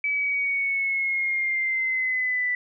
sine linear sweep, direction down, 2297 to 1975.5 Hz, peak -22 dBFS, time 0.04-2.55 s, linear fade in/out 2 ms, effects none

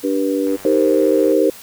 harmonic tone, 97 Hz, G2, 18 cents flat, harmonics 3 / 4 / 5, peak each -18 / -23 / -20 dBFS, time 0.03-0.57 s, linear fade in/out 20 ms
click train, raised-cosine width 0.5 ms, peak -24 dBFS, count 84, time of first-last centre 0.47-1.32 s, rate 97.7 Hz
sine chord, C minor seventh, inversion first, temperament equal, 311.1 / 392 / 466.2 / 523.3 Hz, Eb4 / G4 / Bb4 / C5, 0 / 0 / 0 / 0 cents, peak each -17 dBFS, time 0.65-1.5 s, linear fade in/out 2 ms
effects white hiss -39 dBFS RMS until 1.62 s

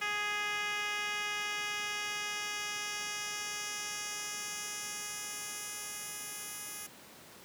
10% pulse tone with band-pass filter sweep, 415.3 Hz, G#4, in tune, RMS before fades -38 dBFS, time 0.01-6.87 s, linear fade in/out 10 ms, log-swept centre 2400 to 12000 Hz, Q 0.98, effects pink hiss -53 dBFS RMS until 7.44 s + high-pass 150 Hz 12 dB/octave

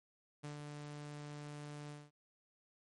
sawtooth tone with ADSR envelope, 147.3 Hz, D3, 6 cents sharp, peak -39 dBFS, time 0.43-2.11 s, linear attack 17 ms, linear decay 110 ms, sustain -3 dB, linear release 210 ms, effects MP3 48 kbps

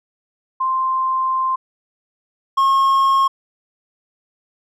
sine / triangle tone pair in turn, 1046.5 / 1082.2 Hz, C6 / C#6, 0 / -42 cents, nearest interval minor second, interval 58 cents, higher second, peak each -16 / -10 dBFS, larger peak second, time 0.6-1.56 / 2.57-3.28 s, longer first, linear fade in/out 10 ms, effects none

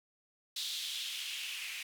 blue noise with band-pass filter sweep, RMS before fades -40 dBFS, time 0.56-1.83 s, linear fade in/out 5 ms, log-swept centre 3800 to 2400 Hz, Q 3.8, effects none

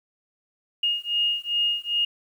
sine beating tone pair, 2849 / 2851.5 Hz, F7 / F7, +34 / +35 cents, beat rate 2.5 Hz, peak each -25 dBFS, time 0.83-2.05 s, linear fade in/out 5 ms, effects 9-bit

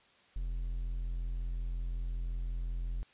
triangle tone, 42.74 Hz, F1, 37 cents flat, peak -31 dBFS, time 0.36-3.03 s, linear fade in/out 0 ms, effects white hiss -64 dBFS RMS until 3.13 s + resampled to 8000 Hz

